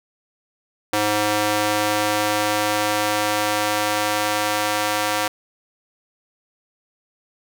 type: tone with high-pass filter sweep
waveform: square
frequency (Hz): 105.1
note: G#2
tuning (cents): +21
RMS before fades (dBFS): -21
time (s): 0.93-5.28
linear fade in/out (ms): 5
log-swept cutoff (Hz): 450 to 680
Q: 0.79
effects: none